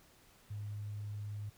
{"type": "tone", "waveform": "sine", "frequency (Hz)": 103.83, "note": "G#2", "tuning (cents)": 0, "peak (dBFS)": -39, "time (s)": [0.5, 1.5], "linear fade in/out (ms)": 10, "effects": ["pink hiss -64 dBFS RMS until 1.57 s"]}